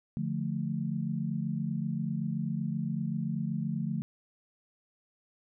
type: chord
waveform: sine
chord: D minor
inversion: none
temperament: equal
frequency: 146.83 / 174.61 / 220 Hz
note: D3 / F3 / A3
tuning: 0 / 0 / 0 cents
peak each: -34 dBFS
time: 0.17-4.02 s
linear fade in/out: 0 ms
effects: none